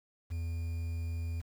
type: tone with quantisation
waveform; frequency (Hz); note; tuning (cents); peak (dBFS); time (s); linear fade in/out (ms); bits
triangle; 83.3; E2; +19; -31; 0.3-1.42; 20; 9
effects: none